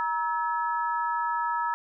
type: tone cluster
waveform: sine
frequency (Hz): 947 / 1301 / 1705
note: A#5 / E6 / G#6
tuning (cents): +27 / -23 / +45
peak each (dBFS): -27 / -30 / -35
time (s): 0-1.74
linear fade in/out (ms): 0
effects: none